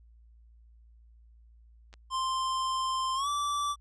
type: clicks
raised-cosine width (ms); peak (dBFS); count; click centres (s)
0.2; -39 / -31; 2; 1.929 / 1.939
type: tone with pitch glide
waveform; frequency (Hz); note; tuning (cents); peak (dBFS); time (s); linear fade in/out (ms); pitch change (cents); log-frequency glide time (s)
square; 1046.5 to 1161.2; C6 to D6; 0 to -20; -29; 2.1-3.76; 50; +180; 3.15-3.28
effects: added 57 Hz sine -54 dBFS peak until 3.8 s + resampled to 22050 Hz